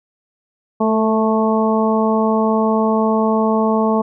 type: harmonic tone with a mistuned harmonic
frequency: 219.3 Hz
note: A3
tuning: 6 cents flat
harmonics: 1 / 2 / 3 / 4 / 5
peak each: -16 / -19 / -21 / -22 / -23 dBFS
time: 0.8-4.02 s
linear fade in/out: 10 ms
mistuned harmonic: 2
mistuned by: +16 cents
effects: none